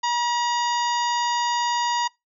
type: harmonic tone with a mistuned harmonic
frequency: 958 Hz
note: A#5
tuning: 47 cents sharp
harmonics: 1 / 2 / 3 / 4 / 5 / 6 / 7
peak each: -21 / -31 / -34 / -34 / -33 / -40 / -34 dBFS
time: 0.03-2.08 s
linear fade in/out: 10 ms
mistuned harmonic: 4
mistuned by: -74 cents
effects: noise-tail reverb RT60 0.2 s tail -24 dB re dry